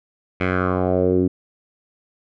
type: tone with low-pass filter sweep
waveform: 10% pulse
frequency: 91.8 Hz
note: F#2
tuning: 13 cents flat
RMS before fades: -19 dBFS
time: 0.4-1.28 s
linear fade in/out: 10 ms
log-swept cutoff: 2300 to 290 Hz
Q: 3.2
effects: none